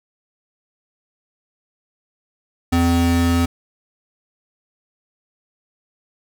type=tone pair together; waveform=square; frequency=85.33 / 255.7 Hz; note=F2 / C4; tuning=-40 / -40 cents; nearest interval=octave + perfect fifth; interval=1900 cents; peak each=-18 / -19 dBFS; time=2.72-3.46 s; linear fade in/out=10 ms; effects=none